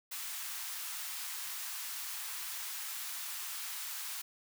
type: high-pass noise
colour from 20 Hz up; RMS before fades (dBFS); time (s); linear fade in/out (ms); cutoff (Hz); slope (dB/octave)
white; -41; 0.11-4.22; 10; 910; 24
effects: none